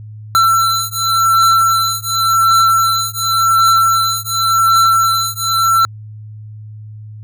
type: beating tone pair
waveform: square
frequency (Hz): 1344 / 1344.9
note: E6 / E6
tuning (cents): +33 / +34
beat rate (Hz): 0.9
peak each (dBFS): -14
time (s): 0.35-5.85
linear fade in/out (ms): 0
effects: added 107 Hz sine -29 dBFS peak until 7.23 s